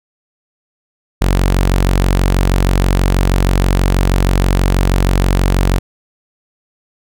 sawtooth tone, 46.25 Hz, F#1, in tune, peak -6 dBFS, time 1.21-5.79 s, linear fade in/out 10 ms, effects none

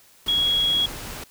sine tone in noise, 3322 Hz, G#7, in tune, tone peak -18 dBFS, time 0.28-0.86 s, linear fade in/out 5 ms, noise pink, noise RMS -35 dBFS, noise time 0.26-1.24 s, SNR +14 dB, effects white hiss -54 dBFS RMS until 1.3 s

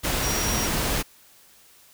sine tone in noise, 5680 Hz, F8, 28 cents sharp, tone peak -29 dBFS, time 0.22-0.68 s, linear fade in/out 20 ms, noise pink, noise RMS -25 dBFS, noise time 0.03-1.03 s, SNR -7 dB, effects white hiss -54 dBFS RMS until 1.93 s

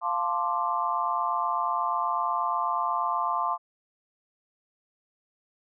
sine chord, D minor seventh, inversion first, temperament equal, 698.5 / 880 / 1046.5 / 1174.7 Hz, F5 / A5 / C6 / D6, 0 / 0 / 0 / 0 cents, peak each -32 / -31 / -28 / -30 dBFS, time 0.01-3.58 s, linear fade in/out 50 ms, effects none

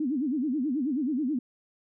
sine tone with vibrato, 276.3 Hz, C#4, 6 cents flat, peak -25 dBFS, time 0-1.39 s, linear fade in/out 5 ms, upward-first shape sine, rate 9.3 Hz, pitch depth 240 cents each way, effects none

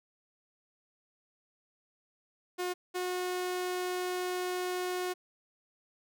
sawtooth tone pair in turn, 360 / 362.9 Hz, F#4 / F#4, -47 / -34 cents, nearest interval unison, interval 13 cents, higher second, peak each -28 dBFS, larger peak neither, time 2.58-2.74 / 2.94-5.14 s, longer second, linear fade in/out 20 ms, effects none

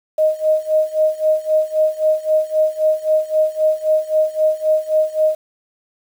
sine tone with tremolo, 622.3 Hz, D#5, in tune, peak -10 dBFS, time 0.18-5.35 s, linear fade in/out 5 ms, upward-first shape sine, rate 3.8 Hz, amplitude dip 90%, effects 7-bit

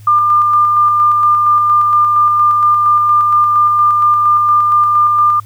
sine tone with tremolo, 1199 Hz, D6, 36 cents sharp, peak -6 dBFS, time 0.07-5.4 s, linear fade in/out 5 ms, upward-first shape square, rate 4.3 Hz, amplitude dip 25%, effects added 105 Hz sine -33 dBFS peak until 5.45 s + white hiss -48 dBFS RMS until 5.45 s

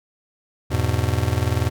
square chord, E major, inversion none, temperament just, 82.41 / 103.01 / 123.61 Hz, E2 / G#2 / B2, 0 / -14 / +2 cents, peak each -24 dBFS, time 0.7-1.7 s, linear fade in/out 20 ms, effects none

